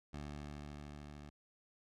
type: tone with level ramp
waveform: 15% pulse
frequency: 73.42 Hz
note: D2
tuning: in tune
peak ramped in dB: -37 to -44 dBFS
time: 0.13-1.3 s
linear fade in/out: 10 ms
effects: low-pass 7000 Hz 12 dB/octave + AAC 64 kbps